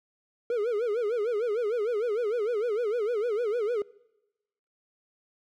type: tone with vibrato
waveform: triangle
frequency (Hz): 448.5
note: A4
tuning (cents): +33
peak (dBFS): -23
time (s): 0.5-3.82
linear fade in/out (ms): 2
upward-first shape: sine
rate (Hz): 6.6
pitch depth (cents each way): 170
effects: noise-tail reverb RT60 1.0 s tail -24 dB re dry